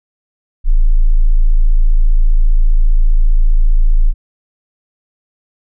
sine tone, 27.5 Hz, A0, in tune, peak -5 dBFS, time 0.64-4.14 s, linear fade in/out 50 ms, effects none

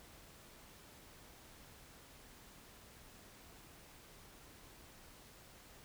silence, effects pink hiss -59 dBFS RMS until 5.84 s

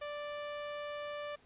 sawtooth tone, 587.3 Hz, D5, in tune, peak -35 dBFS, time 0.01-1.36 s, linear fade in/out 10 ms, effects pink hiss -65 dBFS RMS until 1.45 s + resampled to 8000 Hz

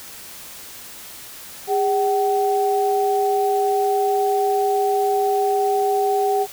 sine tone pair together, 406.9 / 760.6 Hz, G#4 / F#5, -35 / +48 cents, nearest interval major seventh, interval 1083 cents, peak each -19 dBFS, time 1.67-6.47 s, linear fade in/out 50 ms, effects white hiss -38 dBFS RMS until 6.52 s

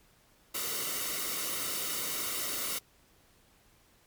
white noise with comb filter, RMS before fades -34 dBFS, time 0.54-2.79 s, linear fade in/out 10 ms, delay 1.2 ms, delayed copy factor -0.6, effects pink hiss -64 dBFS RMS until 4.06 s + MP3 96 kbps

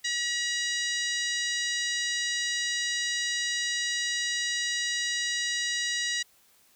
harmonic tone, 960 Hz, B5, 49 cents flat, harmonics 2 / 3 / 4 / 5 / 6 / 7 / 8 / 9, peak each -31 / -36 / -33 / -37 / -36 / -39 / -42 / -47 dBFS, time 0.04-6.23 s, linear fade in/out 10 ms, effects white hiss -62 dBFS RMS until 6.75 s

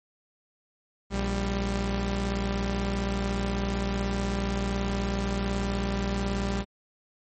sawtooth tone pair together, 58.57 / 197 Hz, A#1 / G3, +9 / +9 cents, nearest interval octave + major sixth, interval 2100 cents, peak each -25 dBFS, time 1.1-6.65 s, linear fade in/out 50 ms, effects MP3 32 kbps

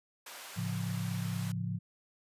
pink high-pass noise, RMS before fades -47 dBFS, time 0.26-1.52 s, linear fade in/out 5 ms, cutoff 790 Hz, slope 12 dB/octave
sine chord, A augmented, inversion none, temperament equal, 110 / 138.59 / 174.61 Hz, A2 / C#3 / E#3, 0 / 0 / 0 cents, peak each -36 / -39 / -36 dBFS, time 0.56-1.79 s, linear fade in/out 20 ms
effects resampled to 32000 Hz

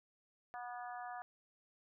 harmonic tone, 243.7 Hz, B3, 23 cents flat, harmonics 3 / 4 / 5 / 6 / 7, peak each -45 / -52 / -52 / -55 / -54 dBFS, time 0.54-1.22 s, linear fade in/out 0 ms, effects none

